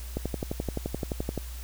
click train, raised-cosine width 2 ms, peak -16 dBFS, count 15, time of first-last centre 0.17-1.377 s, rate 11.6 Hz, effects added 60 Hz sine -36 dBFS peak until 1.63 s + white hiss -47 dBFS RMS until 1.63 s

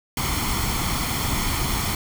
pink noise with comb filter, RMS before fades -24 dBFS, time 0.17-1.95 s, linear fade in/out 2 ms, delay 0.92 ms, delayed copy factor +0.6, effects none

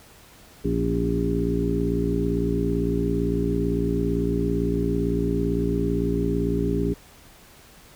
harmonic tone with a mistuned harmonic, 57.8 Hz, A#1, 14 cents flat, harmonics 1 / 2 / 3 / 4 / 5 / 6 / 7, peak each -28 / -31 / -27 / -32 / -27 / -32 / -27 dBFS, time 0.64-6.94 s, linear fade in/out 10 ms, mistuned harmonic 5, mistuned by -52 cents, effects pink hiss -50 dBFS RMS until 7.95 s

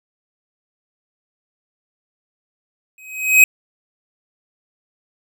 square tone with exponential growth, 2531 Hz, D#7, 29 cents sharp, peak -4 dBFS, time 2.98-3.44 s, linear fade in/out 2 ms, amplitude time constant 100 ms, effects none

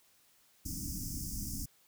pink band-stop noise, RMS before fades -39 dBFS, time 0.65-1.66 s, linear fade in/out 10 ms, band 310 to 5000 Hz, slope 96 dB/octave, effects white hiss -67 dBFS RMS until 1.87 s

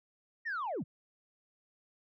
sine linear sweep, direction down, 1903 to 93.7 Hz, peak -32 dBFS, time 0.45-0.84 s, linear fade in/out 20 ms, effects tanh soft clip ceiling -31 dBFS

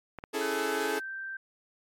clicks, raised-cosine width 0.5 ms, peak -25 dBFS, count 2, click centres 0.187 / 0.239 s
sawtooth chord, A major seventh, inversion first, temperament equal, 277.2 / 329.6 / 415.3 / 440 Hz, C#4 / E4 / G#4 / A4, 0 / 0 / 0 / 0 cents, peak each -34 / -33 / -29 / -29 dBFS, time 0.33-1 s, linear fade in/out 20 ms
sine tone with pitch glide, 1518 to 1566.1 Hz, F#6 to G6, +44 to -2 cents, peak -35 dBFS, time 0.41-1.37 s, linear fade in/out 5 ms, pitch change +54 cents, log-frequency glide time 0.73-1.1 s
effects MP3 64 kbps

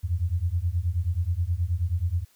sine beating tone pair, 82.5 / 91.9 Hz, E2 / F#2, +2 / -11 cents, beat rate 9.4 Hz, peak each -26 dBFS, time 0.03-2.25 s, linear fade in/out 20 ms, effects white hiss -62 dBFS RMS until 2.35 s

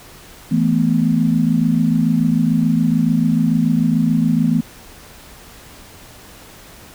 sine chord, E suspended fourth, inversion none, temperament equal, 164.81 / 220 / 246.9 Hz, E3 / A3 / B3, 0 / 0 / 0 cents, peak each -17 dBFS, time 0.51-4.61 s, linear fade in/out 10 ms, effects pink hiss -41 dBFS RMS until 6.94 s

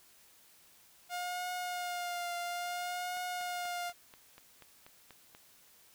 sawtooth tone with vibrato, 710 Hz, F5, 28 cents sharp, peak -32 dBFS, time 1.09-3.93 s, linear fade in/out 50 ms, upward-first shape triangle, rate 0.59 Hz, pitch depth 32 cents each way
click train, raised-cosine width 0.3 ms, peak -36 dBFS, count 10, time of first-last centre 3.17-5.349 s, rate 4.13 Hz
effects white hiss -62 dBFS RMS until 5.94 s

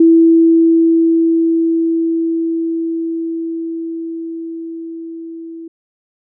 sine tone with level ramp, 329.6 Hz, E4, in tune, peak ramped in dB -4 to -27 dBFS, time 0-5.68 s, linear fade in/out 5 ms, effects none

